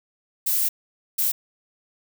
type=noise bursts at uneven times; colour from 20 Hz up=violet; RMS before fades=-22 dBFS; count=2; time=0.46-0.69 / 1.18-1.32 s; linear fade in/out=10 ms; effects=none